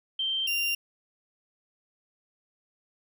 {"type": "tone pair in turn", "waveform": ["sine", "35% pulse"], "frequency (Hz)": [3136, 2781], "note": ["G7", "F7"], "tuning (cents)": [0, -8], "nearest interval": "major second", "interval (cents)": 208, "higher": "first", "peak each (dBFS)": [-26, -24], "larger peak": "second", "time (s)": [[0.19, 0.47], [0.47, 0.75]], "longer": "neither", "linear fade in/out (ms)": 5, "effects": []}